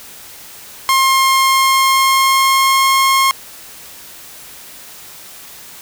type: tone with pitch glide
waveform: sawtooth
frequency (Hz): 1066 to 1074.7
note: C6 to C6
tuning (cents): +32 to +46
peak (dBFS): -6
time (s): 0.89-3.31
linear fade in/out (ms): 0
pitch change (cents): +14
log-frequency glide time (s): 1.41-2.9
effects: white hiss -36 dBFS RMS until 5.81 s